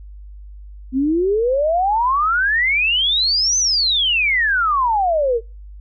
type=exponential two-way sweep; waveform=sine; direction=up then down; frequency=251.6 to 6240 to 439.2 Hz; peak=-14 dBFS; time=0.92-5.41 s; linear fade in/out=50 ms; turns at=3.58 s; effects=noise-tail reverb RT60 0.3 s tail -25 dB re dry + added 50 Hz sine -34 dBFS peak until 5.8 s